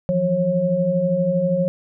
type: tone cluster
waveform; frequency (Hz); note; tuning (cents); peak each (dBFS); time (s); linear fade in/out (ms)
sine; 165.9 / 178.4 / 544; E3 / F3 / C#5; +11 / +37 / -33; -25 / -21 / -19; 0.09-1.68; 0
effects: none